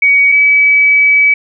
sine tone pair in turn, 2255 / 2286 Hz, C#7 / D7, +29 / -47 cents, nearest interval unison, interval 24 cents, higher second, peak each -5 dBFS, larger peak neither, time 0.02-0.32 / 0.32-1.34 s, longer second, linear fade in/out 5 ms, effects none

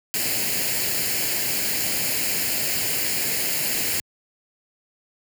white noise with comb filter, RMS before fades -24 dBFS, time 0.14-4 s, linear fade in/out 0 ms, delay 0.42 ms, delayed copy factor +0.65, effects high-pass 80 Hz 12 dB/octave

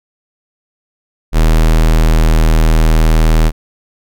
square tone, 39.82 Hz, D#1, 41 cents sharp, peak -7 dBFS, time 1.32-3.52 s, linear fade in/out 50 ms, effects none

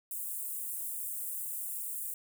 white high-pass noise, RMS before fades -38 dBFS, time 0.11-2.14 s, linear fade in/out 2 ms, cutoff 8100 Hz, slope 48 dB/octave, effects none

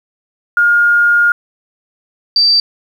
sine tone pair in turn, 1420 / 4656 Hz, F6 / D8, +28 / -16 cents, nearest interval octave + major sixth, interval 2056 cents, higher second, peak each -7 dBFS, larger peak neither, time 0.57-1.32 / 2.36-2.6 s, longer first, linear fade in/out 2 ms, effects 7-bit

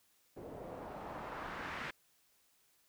white noise with low-pass filter sweep, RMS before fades -45 dBFS, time 0.36-1.91 s, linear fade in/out 10 ms, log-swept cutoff 440 to 2000 Hz, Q 1.5, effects white hiss -72 dBFS RMS until 2.88 s

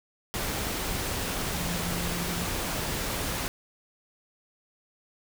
sine tone in noise, 174.61 Hz, F3, in tune, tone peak -33 dBFS, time 1.53-2.46 s, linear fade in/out 0 ms, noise pink, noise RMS -31 dBFS, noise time 0.34-3.48 s, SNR -5 dB, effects none

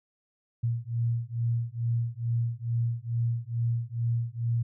sine beating tone pair, 116.1 / 118.4 Hz, A#2 / A#2, -7 / +27 cents, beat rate 2.3 Hz, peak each -29 dBFS, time 0.63-4.63 s, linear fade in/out 10 ms, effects none

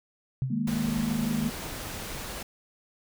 sine tone with exponential decay, 131.5 Hz, C3, 9 cents sharp, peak -22 dBFS, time 0.42-0.71 s, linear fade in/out 0 ms, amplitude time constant 63 ms
sine chord, D# suspended fourth, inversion none, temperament just, 155.56 / 207.4 / 233.3 Hz, D#3 / G#3 / A#3, 0 / -2 / +2 cents, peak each -33 / -30 / -28 dBFS, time 0.5-1.5 s, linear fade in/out 10 ms
pink noise, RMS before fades -37 dBFS, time 0.67-2.43 s, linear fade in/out 5 ms
effects none

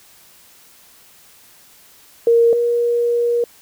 sine tone pair in turn, 466.2 / 474.9 Hz, A#4 / A#4, 0 / +32 cents, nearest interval unison, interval 32 cents, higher second, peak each -9 / -14 dBFS, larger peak first, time 2.27-2.53 / 2.53-3.44 s, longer second, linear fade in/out 2 ms, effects white hiss -48 dBFS RMS until 3.61 s

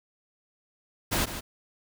pink noise with echo, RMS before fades -26 dBFS, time 1.11-1.26 s, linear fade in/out 20 ms, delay 150 ms, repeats 1, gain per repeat -10 dB, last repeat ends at 1.41 s, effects none

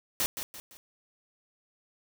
white noise with echo, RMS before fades -28 dBFS, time 0.2-0.26 s, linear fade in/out 0 ms, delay 170 ms, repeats 3, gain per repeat -8 dB, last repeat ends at 0.77 s, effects none

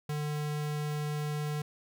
square tone, 149.4 Hz, D3, 30 cents sharp, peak -32 dBFS, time 0.09-1.62 s, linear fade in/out 5 ms, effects none

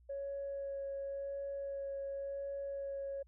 sine tone with vibrato, 554.4 Hz, C#5, in tune, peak -37 dBFS, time 0.09-3.23 s, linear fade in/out 10 ms, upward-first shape sine, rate 0.92 Hz, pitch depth 9 cents each way, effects tanh soft clip ceiling -34 dBFS + added 60 Hz sine -61 dBFS peak until 3.27 s

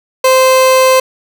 30% pulse tone, 520 Hz, C5, 11 cents flat, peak -3 dBFS, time 0.24-1 s, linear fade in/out 5 ms, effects none

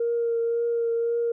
sine tone with vibrato, 466.2 Hz, A#4, in tune, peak -21 dBFS, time 0-1.32 s, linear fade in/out 5 ms, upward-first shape triangle, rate 1.9 Hz, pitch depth 17 cents each way, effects tanh soft clip ceiling -17 dBFS

